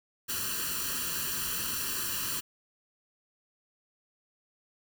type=noise with comb filter; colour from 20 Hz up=white; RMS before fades=-33 dBFS; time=0.28-2.41 s; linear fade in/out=20 ms; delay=0.69 ms; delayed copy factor=+0.95; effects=none